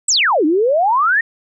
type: exponential two-way sweep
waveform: sine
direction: down then up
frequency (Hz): 8500 to 290 to 1891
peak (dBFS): -11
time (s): 0.08-1.21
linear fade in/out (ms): 5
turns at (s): 0.45
effects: none